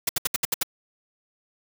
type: noise bursts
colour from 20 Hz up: white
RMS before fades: -23 dBFS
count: 7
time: 0.07-0.632 s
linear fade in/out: 5 ms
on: 22 ms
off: 68 ms
effects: none